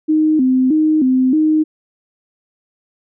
sine tone with vibrato, 283 Hz, C#4, 36 cents sharp, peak -10 dBFS, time 0.08-1.64 s, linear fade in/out 20 ms, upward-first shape square, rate 1.6 Hz, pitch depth 160 cents each way, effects none

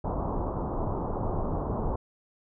pink low-pass noise, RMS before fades -30 dBFS, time 0.04-1.96 s, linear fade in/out 5 ms, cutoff 1100 Hz, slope 48 dB/octave, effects none

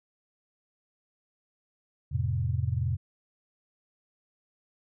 sine chord, F major, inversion none, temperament equal, 87.31 / 110 / 130.81 Hz, F2 / A2 / C3, 0 / 0 / 0 cents, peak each -30 dBFS, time 2.11-2.97 s, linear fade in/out 20 ms, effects none

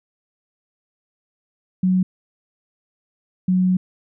sine tone pair in turn, 185 / 184.08 Hz, F#3 / F#3, 0 / -9 cents, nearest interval unison, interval 9 cents, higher first, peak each -14 dBFS, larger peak neither, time 1.83-2.03 / 3.48-3.77 s, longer second, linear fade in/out 5 ms, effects none

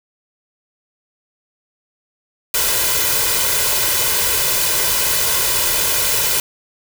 white noise with comb filter, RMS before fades -17 dBFS, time 2.54-6.4 s, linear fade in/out 2 ms, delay 2 ms, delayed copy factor +0.65, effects none

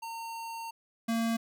square tone pair in turn, 914 / 228.5 Hz, A#5 / A#3, -34 / -34 cents, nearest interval 2 octaves, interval 2400 cents, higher first, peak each -38 / -28 dBFS, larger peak second, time 0.02-0.71 / 1.08-1.37 s, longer first, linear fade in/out 10 ms, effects none

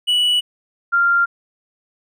triangle / sine tone pair in turn, 2947 / 1390.8 Hz, F#7 / F6, -8 / -8 cents, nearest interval octave + minor second, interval 1300 cents, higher first, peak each -12 dBFS, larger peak neither, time 0.07-0.41 / 0.92-1.26 s, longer neither, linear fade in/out 20 ms, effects none

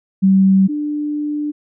sine tone pair in turn, 192.1 / 296.7 Hz, G3 / D4, -35 / +18 cents, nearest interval minor sixth, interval 753 cents, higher second, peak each -8 / -18 dBFS, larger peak first, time 0.22-0.68 / 0.68-1.52 s, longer second, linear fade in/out 20 ms, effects none

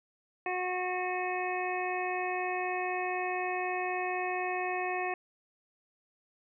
harmonic tone, 364.8 Hz, F#4, 24 cents flat, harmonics 1 / 2 / 3 / 5 / 6 / 7, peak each -36 / -34 / -40 / -39 / -43 / -39 dBFS, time 0.46-5.14 s, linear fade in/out 2 ms, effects none

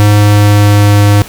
square tone with pitch glide, 103.83 to 102.58 Hz, G#2 to G#2, 0 to -21 cents, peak -4 dBFS, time 0-1.22 s, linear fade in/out 0 ms, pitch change -21 cents, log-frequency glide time 0.1-1.02 s, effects pink hiss -29 dBFS RMS until 1.28 s

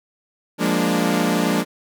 sawtooth chord, Bb dominant seventh, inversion second, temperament equal with one note detuned, 174.61 / 206.2 / 233.1 / 293.7 Hz, F3 / Ab3 / Bb3 / D4, 0 / -12 / 0 / 0 cents, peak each -19 dBFS, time 0.58-1.65 s, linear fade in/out 50 ms, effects none

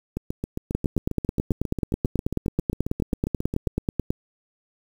two click trains, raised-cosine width 3 ms, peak -9 / -14 dBFS, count 32 / 27, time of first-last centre 0.75-4.105 / 0.17-3.674 s, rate 9.24 / 7.42 Hz, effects 7-bit

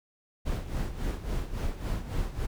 brown noise with tremolo, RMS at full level -29 dBFS, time 0.45-2.47 s, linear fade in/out 20 ms, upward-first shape sine, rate 3.6 Hz, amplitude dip 70%, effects none

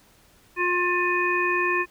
harmonic tone, 355.7 Hz, F4, 32 cents sharp, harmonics 1 / 3 / 5 / 7, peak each -26 / -26 / -26 / -26 dBFS, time 0.56-1.86 s, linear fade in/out 50 ms, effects pink hiss -57 dBFS RMS until 1.9 s

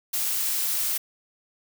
blue noise, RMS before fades -26 dBFS, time 0.13-0.98 s, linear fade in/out 10 ms, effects none

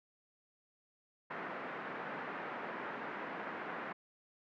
white band-pass noise, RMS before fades -43 dBFS, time 1.3-3.93 s, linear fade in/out 10 ms, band 170 to 1800 Hz, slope 24 dB/octave, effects none

